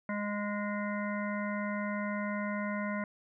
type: harmonic tone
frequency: 206.4 Hz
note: G#3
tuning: 10 cents flat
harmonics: 1 / 3 / 5 / 7 / 9 / 10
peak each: -34 / -39 / -41 / -42 / -44 / -44 dBFS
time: 0.09-3.04 s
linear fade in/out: 2 ms
effects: none